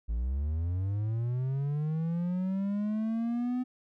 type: linear sweep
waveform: triangle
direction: up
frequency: 52.9 to 253.9 Hz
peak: -26 dBFS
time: 0.08-3.64 s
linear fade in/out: 20 ms
effects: none